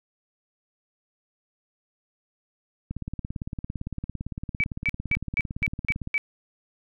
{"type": "click train", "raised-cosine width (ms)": 5, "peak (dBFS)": -19, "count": 57, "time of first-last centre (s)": [2.91, 6.074], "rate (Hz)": 17.7}
{"type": "tone bursts", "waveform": "sine", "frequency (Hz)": 2295, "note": "D7", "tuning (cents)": -40, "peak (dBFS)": -21, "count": 7, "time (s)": [4.6, 6.179], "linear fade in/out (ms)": 0, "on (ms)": 37, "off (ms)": 220}
{"effects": []}